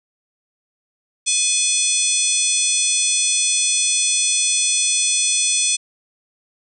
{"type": "harmonic tone with a mistuned harmonic", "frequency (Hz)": 858, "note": "A5", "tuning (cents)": -44, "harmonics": [3, 4, 5, 6, 7, 8, 9, 10], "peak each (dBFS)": [-26, -24, -29, -29, -21, -29, -26, -20], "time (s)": [1.26, 5.77], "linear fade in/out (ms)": 20, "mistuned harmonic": 3, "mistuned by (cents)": -47, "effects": []}